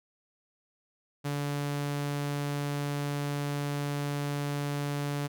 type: tone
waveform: sawtooth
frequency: 144 Hz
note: D3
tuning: 34 cents flat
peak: -26 dBFS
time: 1.24-5.28 s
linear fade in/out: 20 ms
effects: none